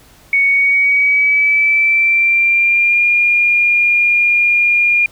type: tone with pitch glide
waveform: sine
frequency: 2227 to 2415 Hz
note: C#7 to D7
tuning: +7 to +48 cents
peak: -9 dBFS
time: 0.33-5.06 s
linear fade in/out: 2 ms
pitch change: +141 cents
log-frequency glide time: 0.46-3.05 s
effects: pink hiss -46 dBFS RMS until 5.11 s